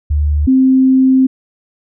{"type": "tone pair in turn", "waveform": "sine", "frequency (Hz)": [74, 262], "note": ["D2", "C4"], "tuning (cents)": [14, 2], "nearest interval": "octave + minor seventh", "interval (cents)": 2188, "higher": "second", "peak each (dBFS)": [-10, -6], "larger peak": "second", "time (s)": [[0.1, 0.47], [0.47, 1.27]], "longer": "second", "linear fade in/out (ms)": 10, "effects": []}